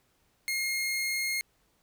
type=tone; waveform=sawtooth; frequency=2142 Hz; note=C7; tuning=40 cents sharp; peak=-25 dBFS; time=0.48-1.41 s; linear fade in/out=0 ms; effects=pink hiss -70 dBFS RMS until 1.82 s